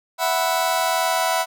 sawtooth chord, E suspended second, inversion none, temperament just, 659.3 / 741.7 / 988.9 Hz, E5 / F#5 / B5, 0 / +4 / +2 cents, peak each -19 dBFS, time 0.18-1.46 s, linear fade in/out 50 ms, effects none

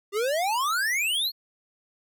square exponential sweep, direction up, 388.8 to 4435 Hz, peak -24 dBFS, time 0.12-1.32 s, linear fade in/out 50 ms, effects none

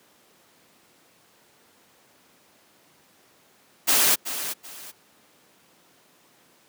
white noise with echo, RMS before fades -19 dBFS, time 3.87-4.16 s, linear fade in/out 20 ms, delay 380 ms, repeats 2, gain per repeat -11 dB, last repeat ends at 4.92 s, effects pink hiss -58 dBFS RMS until 6.68 s + high-pass 200 Hz 12 dB/octave

